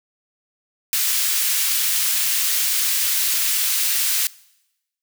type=high-pass noise; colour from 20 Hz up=white; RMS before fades=-20 dBFS; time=0.93-4.27 s; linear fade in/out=0 ms; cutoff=2000 Hz; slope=12 dB/octave; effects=noise-tail reverb RT60 0.9 s tail -22 dB re dry